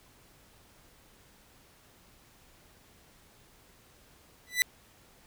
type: tone with exponential growth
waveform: sawtooth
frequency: 1985 Hz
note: B6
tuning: 8 cents sharp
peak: -15 dBFS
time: 4.47-4.62 s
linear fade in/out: 0 ms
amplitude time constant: 31 ms
effects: pink hiss -60 dBFS RMS until 5.26 s